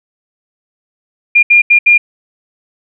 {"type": "tone bursts at uneven times", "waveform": "sine", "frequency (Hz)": 2411, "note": "D7", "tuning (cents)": 45, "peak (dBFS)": -3, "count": 4, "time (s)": [[1.35, 1.43], [1.5, 1.62], [1.7, 1.79], [1.86, 1.98]], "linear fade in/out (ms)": 10, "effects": []}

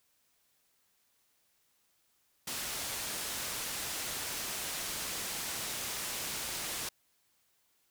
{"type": "low-pass noise", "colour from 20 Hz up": "white", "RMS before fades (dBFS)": -38, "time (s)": [2.47, 6.89], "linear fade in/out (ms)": 5, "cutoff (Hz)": 11000, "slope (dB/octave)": 12, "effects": ["white hiss -73 dBFS RMS until 7.9 s"]}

